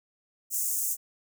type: high-pass noise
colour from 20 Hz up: pink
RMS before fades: -29 dBFS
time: 0.5-0.97 s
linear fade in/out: 50 ms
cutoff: 6500 Hz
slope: 48 dB/octave
effects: none